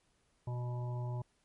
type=harmonic tone; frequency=122.6 Hz; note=B2; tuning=12 cents flat; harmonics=1 / 3 / 5 / 7 / 8; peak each=-35 / -50 / -50 / -51 / -53 dBFS; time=0.47-1.22 s; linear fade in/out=5 ms; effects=pink hiss -74 dBFS RMS until 1.44 s + MP3 48 kbps